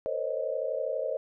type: tone cluster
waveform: sine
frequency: 454.2 / 515 / 547 / 624 Hz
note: A#4 / C5 / C#5 / D#5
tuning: -45 / -28 / -23 / +5 cents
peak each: -37 / -34 / -33 / -33 dBFS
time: 0.06-1.17 s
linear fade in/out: 0 ms
effects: none